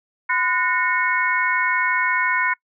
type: harmonic tone with a mistuned harmonic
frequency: 365.7 Hz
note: F#4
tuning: 20 cents flat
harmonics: 3 / 4 / 5 / 6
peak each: -23 / -23 / -23 / -23 dBFS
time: 0.29-2.54 s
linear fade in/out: 10 ms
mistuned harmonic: 3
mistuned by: -140 cents
effects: noise-tail reverb RT60 0.1 s tail -25 dB re dry